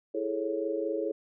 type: chord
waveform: sine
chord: A major seventh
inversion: second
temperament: equal with one note detuned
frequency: 329.6 / 415.3 / 440 / 551.2 Hz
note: E4 / G#4 / A4 / C#5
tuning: 0 / 0 / 0 / -10 cents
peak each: -34 dBFS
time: 0.14-1.12 s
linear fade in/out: 10 ms
effects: none